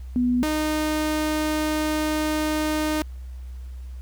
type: tone pair in turn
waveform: sine / sawtooth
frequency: 246.9 / 307.5 Hz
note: B3 / D#4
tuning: 0 / -20 cents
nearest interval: major third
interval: 380 cents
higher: second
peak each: -18 dBFS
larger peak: neither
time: 0.16-0.43 / 0.43-3.02 s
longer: second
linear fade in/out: 0 ms
effects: added 63 Hz sine -33 dBFS peak until 4.01 s + pink hiss -58 dBFS RMS until 4.01 s